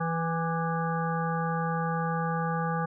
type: harmonic tone with a mistuned harmonic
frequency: 164.81 Hz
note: E3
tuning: in tune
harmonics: 1 / 3 / 5 / 7 / 9 / 10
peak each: -29 / -35 / -33 / -34 / -40 / -41 dBFS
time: 0-2.86 s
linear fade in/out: 10 ms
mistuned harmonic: 7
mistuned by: +41 cents
effects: none